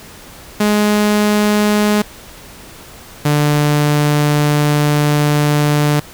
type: tone pair in turn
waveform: sawtooth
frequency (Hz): 209.1 / 147.86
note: G#3 / D3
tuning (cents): +12 / +12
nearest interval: tritone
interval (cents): 600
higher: first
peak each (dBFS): -7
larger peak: neither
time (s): 0.6-2.02 / 3.25-6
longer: second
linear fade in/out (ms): 5
effects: pink hiss -37 dBFS RMS until 6.13 s